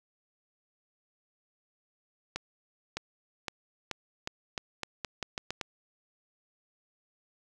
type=accelerating click train; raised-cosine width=0.2 ms; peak=-16 dBFS; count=12; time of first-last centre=2.36-5.612 s; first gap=610 ms; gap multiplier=0.84; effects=none